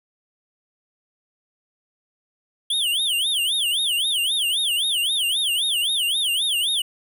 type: tone with vibrato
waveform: square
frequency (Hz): 3221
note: G7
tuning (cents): +46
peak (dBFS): -20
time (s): 2.7-6.82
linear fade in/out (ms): 5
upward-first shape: sine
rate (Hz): 3.8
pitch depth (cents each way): 260
effects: none